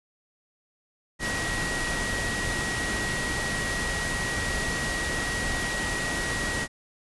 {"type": "tone in noise", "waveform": "sine", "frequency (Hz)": 1906, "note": "A#6", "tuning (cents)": 38, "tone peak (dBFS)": -30, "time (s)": [1.19, 6.68], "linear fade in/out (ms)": 50, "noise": "pink", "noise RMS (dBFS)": -30, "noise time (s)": [1.19, 6.68], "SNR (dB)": -3, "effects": ["resampled to 24000 Hz"]}